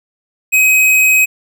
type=tone; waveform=square; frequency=2531 Hz; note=D#7; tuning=29 cents sharp; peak=-8 dBFS; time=0.52-1.26 s; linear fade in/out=20 ms; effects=none